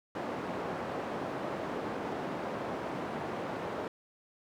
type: band-pass noise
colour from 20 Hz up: white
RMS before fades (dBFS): -37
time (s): 0.15-3.88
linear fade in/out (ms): 2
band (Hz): 150 to 790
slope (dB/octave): 12
effects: none